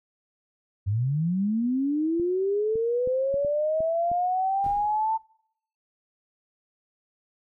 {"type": "linear sweep", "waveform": "sine", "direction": "up", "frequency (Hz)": [93.4, 896], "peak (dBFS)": -22, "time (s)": [0.86, 5.18], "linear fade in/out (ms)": 20}
{"type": "clicks", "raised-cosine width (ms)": 3, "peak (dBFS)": -26, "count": 8, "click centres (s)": [2.198, 2.756, 3.074, 3.342, 3.448, 3.805, 4.116, 4.665]}
{"type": "noise with exponential decay", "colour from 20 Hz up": "brown", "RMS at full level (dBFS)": -38, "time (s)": [4.64, 5.24], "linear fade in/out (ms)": 1, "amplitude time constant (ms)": 130}
{"effects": ["noise-tail reverb RT60 0.7 s tail -26 dB re dry"]}